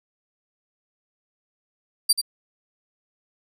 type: tone with echo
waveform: 25% pulse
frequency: 4699 Hz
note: D8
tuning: in tune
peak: -9 dBFS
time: 2.09-2.13 s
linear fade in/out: 10 ms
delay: 85 ms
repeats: 1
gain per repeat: -8 dB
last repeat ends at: 2.215 s
effects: none